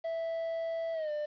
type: tone with pitch glide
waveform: triangle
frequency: 659 to 597.4 Hz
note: E5 to D5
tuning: -1 to +29 cents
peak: -30 dBFS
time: 0.04-1.26 s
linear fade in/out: 10 ms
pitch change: -170 cents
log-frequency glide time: 0.93-1.11 s
effects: resampled to 11025 Hz + 10-bit